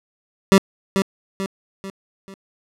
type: tone with echo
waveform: 25% pulse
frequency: 194.1 Hz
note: G3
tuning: 17 cents flat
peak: -5 dBFS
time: 0.52-0.58 s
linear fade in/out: 0 ms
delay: 440 ms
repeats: 4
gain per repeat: -7 dB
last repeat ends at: 2.34 s
effects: low-pass 11000 Hz 12 dB/octave